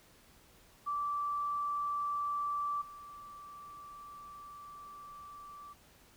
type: tone with level steps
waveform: sine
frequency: 1164 Hz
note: D6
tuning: 16 cents flat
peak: -32 / -47 dBFS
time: 0.86-5.74 s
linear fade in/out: 20 ms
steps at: 2.81 s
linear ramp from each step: 10 ms
effects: pink hiss -62 dBFS RMS until 6.16 s